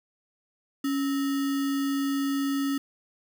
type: tone with sample-and-hold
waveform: sine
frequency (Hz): 277.2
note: C#4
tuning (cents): 0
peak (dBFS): -24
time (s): 0.84-2.78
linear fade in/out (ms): 5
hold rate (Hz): 1575
effects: none